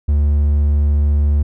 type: tone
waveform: triangle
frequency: 73 Hz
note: D2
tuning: 10 cents flat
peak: -9 dBFS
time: 0.08-1.43 s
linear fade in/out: 10 ms
effects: none